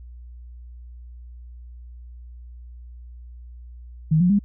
sine tone with pitch steps, 157.2 / 178.5 / 202.7 Hz, D#3 / F3 / G#3, +18 / +38 / -42 cents, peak -14 dBFS, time 4.11-4.392 s, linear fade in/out 10 ms, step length 94 ms, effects added 60 Hz sine -38 dBFS peak until 4.44 s

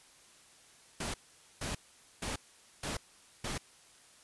pink noise bursts, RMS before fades -37 dBFS, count 5, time 1-3.58 s, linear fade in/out 5 ms, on 140 ms, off 470 ms, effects white hiss -60 dBFS RMS until 4.23 s + resampled to 24000 Hz

